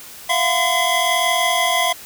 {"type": "tone cluster", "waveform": "square", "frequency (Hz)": [677, 718, 1023, 2037, 3314], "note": ["E5", "F5", "C6", "C7", "G#7"], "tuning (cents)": [46, 48, -39, -47, -4], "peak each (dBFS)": -23, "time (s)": [0.29, 1.93], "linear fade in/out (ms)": 10, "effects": ["white hiss -38 dBFS RMS until 2.05 s"]}